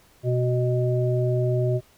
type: harmonic tone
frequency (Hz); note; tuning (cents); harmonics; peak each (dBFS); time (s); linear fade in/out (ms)
124.2; B2; +10; 1 / 3 / 5; -21 / -26 / -28; 0.23-1.81; 50
effects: pink hiss -57 dBFS RMS until 1.97 s